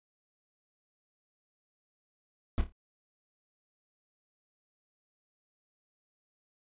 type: noise with echo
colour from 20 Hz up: brown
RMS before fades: -25 dBFS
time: 2.58-2.61 s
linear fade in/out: 0 ms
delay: 28 ms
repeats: 4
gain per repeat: -9 dB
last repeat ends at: 2.722 s
effects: resampled to 8000 Hz